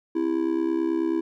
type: tone with amplitude modulation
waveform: triangle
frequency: 330 Hz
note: E4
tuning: 2 cents sharp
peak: -16 dBFS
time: 0.15-1.21 s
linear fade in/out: 10 ms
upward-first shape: sine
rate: 69.3 Hz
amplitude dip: 85%
effects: none